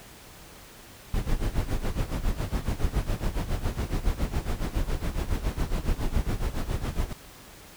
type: noise with tremolo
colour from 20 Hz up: brown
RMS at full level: -24 dBFS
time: 1.14-7.13 s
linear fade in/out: 2 ms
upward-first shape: sine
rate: 7.2 Hz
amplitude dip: 85%
effects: pink hiss -48 dBFS RMS until 7.76 s